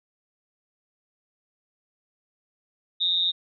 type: tone with amplitude modulation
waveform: sine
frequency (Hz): 3706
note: A#7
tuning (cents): -11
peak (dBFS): -17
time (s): 3-3.32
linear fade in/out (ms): 20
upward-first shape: sine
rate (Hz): 177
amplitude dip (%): 80
effects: none